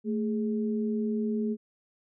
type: tone pair together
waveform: sine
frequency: 220.8 / 415.3 Hz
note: A3 / G#4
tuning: +6 / 0 cents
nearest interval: major seventh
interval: 1094 cents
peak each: -27 / -33 dBFS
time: 0.04-1.57 s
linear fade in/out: 50 ms
effects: none